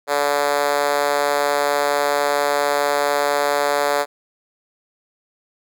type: tone with high-pass filter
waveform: 5% pulse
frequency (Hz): 144.4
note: D3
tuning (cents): -29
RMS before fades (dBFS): -19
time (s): 0.07-4.06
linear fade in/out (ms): 50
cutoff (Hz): 520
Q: 2.6
effects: none